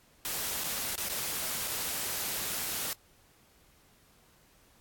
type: noise with dropouts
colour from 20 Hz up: white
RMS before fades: -34 dBFS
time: 0.25-2.93 s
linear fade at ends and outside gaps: 0 ms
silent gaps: 0.637-0.641 / 0.955-0.98 / 1.085-1.098 / 1.675-1.679 s
effects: pink hiss -63 dBFS RMS until 4.8 s + AAC 64 kbps